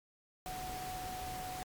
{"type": "tone in noise", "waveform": "sine", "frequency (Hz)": 740, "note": "F#5", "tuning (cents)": 0, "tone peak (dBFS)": -41, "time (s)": [0.46, 1.63], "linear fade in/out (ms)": 0, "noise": "pink", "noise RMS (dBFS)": -45, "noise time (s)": [0.46, 1.63], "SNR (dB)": 1, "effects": ["MP3 96 kbps"]}